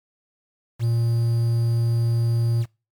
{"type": "tone with quantisation", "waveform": "triangle", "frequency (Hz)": 116.54, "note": "A#2", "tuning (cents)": 0, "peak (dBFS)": -16, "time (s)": [0.79, 2.66], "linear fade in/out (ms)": 50, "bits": 7, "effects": ["noise-tail reverb RT60 0.3 s tail -24 dB re dry", "MP3 96 kbps"]}